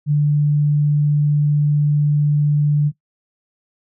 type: tone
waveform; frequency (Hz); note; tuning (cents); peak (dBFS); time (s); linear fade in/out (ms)
sine; 147.4; D3; +7; -12; 0.06-2.92; 50
effects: noise-tail reverb RT60 0.1 s tail -18 dB re dry